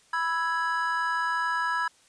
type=chord; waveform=triangle; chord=E major; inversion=second; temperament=equal; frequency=987.8 / 1318.5 / 1661.2 Hz; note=B5 / E6 / G#6; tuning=0 / 0 / 0 cents; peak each=-27 / -29 / -27 dBFS; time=0.13-1.88 s; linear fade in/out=5 ms; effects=white hiss -60 dBFS RMS until 2.08 s + resampled to 22050 Hz